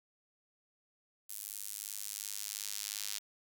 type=tone with high-pass filter sweep; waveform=sawtooth; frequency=102.8 Hz; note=G#2; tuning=17 cents flat; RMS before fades=-42 dBFS; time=1.29-3.19 s; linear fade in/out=10 ms; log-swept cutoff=9900 to 4600 Hz; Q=0.91; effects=none